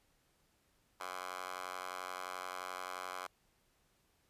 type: tone with high-pass filter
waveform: 10% pulse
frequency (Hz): 91.5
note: F#2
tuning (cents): -19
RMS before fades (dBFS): -44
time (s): 1-3.27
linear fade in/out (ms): 5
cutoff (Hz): 930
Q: 6.7
effects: pink hiss -74 dBFS RMS until 4.29 s + resampled to 32000 Hz